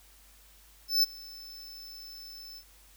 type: tone with ADSR envelope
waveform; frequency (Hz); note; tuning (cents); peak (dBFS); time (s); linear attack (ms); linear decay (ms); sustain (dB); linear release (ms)
square; 5274; E8; 0; -20; 0.88-2.64; 150; 20; -24; 67
effects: added 50 Hz sine -59 dBFS peak until 2.96 s + white hiss -59 dBFS RMS until 2.96 s